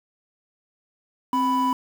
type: tone pair together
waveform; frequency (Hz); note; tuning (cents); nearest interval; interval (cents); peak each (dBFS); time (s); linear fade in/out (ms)
triangle; 262.2 / 989.9; C4 / B5; +4 / +4; octave + major seventh; 2300; -21 / -18; 1.33-1.73; 2
effects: tanh soft clip ceiling -12 dBFS + 7-bit